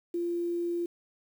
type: tone with quantisation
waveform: sine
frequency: 344.9 Hz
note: F4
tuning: 22 cents flat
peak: -28 dBFS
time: 0.14-0.86 s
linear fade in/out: 5 ms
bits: 9
effects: none